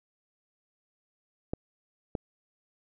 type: clicks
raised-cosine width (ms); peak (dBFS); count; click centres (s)
2; -17; 2; 1.535 / 2.152
effects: none